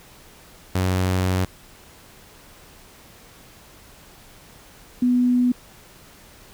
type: tone pair in turn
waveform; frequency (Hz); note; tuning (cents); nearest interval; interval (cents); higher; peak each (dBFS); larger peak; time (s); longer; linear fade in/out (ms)
sawtooth / sine; 92.6 / 247.2; F#2 / B3; +2 / +2; octave + perfect fourth; 1700; second; -15; neither; 0.75-1.45 / 5.02-5.52; first; 5
effects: pink hiss -48 dBFS RMS until 6.53 s